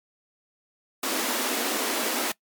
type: high-pass noise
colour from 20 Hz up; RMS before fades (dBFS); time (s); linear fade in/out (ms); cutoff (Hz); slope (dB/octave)
pink; -27; 1.03-2.32; 5; 220; 96
effects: noise-tail reverb RT60 0.1 s tail -22 dB re dry + MP3 96 kbps